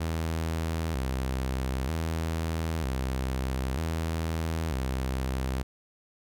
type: tone with vibrato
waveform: sawtooth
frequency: 72.8 Hz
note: D2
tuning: 15 cents flat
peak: -24 dBFS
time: 0-5.63 s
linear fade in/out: 10 ms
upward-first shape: square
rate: 0.53 Hz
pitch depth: 190 cents each way
effects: none